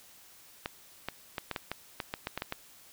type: clicks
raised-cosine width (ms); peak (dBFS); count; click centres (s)
0.3; -17; 12; 0.659 / 1.086 / 1.382 / 1.513 / 1.562 / 1.716 / 2.002 / 2.139 / 2.271 / 2.376 / 2.421 / 2.524
effects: white hiss -56 dBFS RMS until 2.92 s

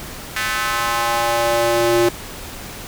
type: tone with high-pass filter sweep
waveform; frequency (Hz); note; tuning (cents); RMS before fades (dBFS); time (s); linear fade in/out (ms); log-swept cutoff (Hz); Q
square; 117.2; A#2; +10; -18; 0.36-2.09; 5; 1700 to 340; 2
effects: pink hiss -33 dBFS RMS until 2.87 s

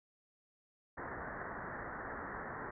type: low-pass noise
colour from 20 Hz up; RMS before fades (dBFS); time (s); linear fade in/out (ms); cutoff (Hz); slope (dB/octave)
white; -44; 0.97-2.71; 10; 1900; 96
effects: none

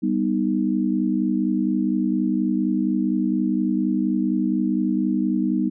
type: chord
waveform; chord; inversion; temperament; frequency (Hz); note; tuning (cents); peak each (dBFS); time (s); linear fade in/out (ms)
sine; G augmented; none; equal; 196 / 246.9 / 311.1; G3 / B3 / D#4; 0 / 0 / 0; -23; 0.02-5.7; 20
effects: none

